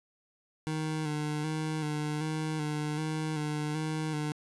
25% pulse tone with vibrato, 153.4 Hz, D#3, 24 cents flat, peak -27 dBFS, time 0.67-4.32 s, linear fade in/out 0 ms, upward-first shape square, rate 1.3 Hz, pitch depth 32 cents each way, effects resampled to 24000 Hz + 10-bit

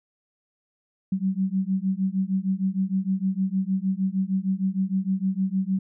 sine beating tone pair, 187.4 / 193.9 Hz, F#3 / G3, +22 / -19 cents, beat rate 6.5 Hz, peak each -25 dBFS, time 1.12-5.79 s, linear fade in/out 5 ms, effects none

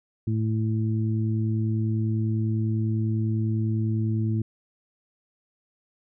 harmonic tone, 110 Hz, A2, in tune, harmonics 1 / 2 / 3, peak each -23 / -29 / -33 dBFS, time 0.27-4.42 s, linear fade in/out 5 ms, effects none

